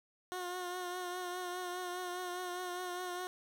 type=tone with vibrato; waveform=15% pulse; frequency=360 Hz; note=F#4; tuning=47 cents flat; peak=-32 dBFS; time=0.32-3.27 s; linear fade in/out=0 ms; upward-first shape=triangle; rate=4.9 Hz; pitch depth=37 cents each way; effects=none